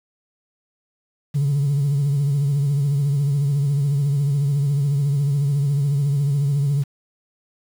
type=tone with vibrato; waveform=sine; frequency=141.7 Hz; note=C#3; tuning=38 cents sharp; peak=-15 dBFS; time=1.34-6.84 s; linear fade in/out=20 ms; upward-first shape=triangle; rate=14 Hz; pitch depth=81 cents each way; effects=tanh soft clip ceiling -13 dBFS + 7-bit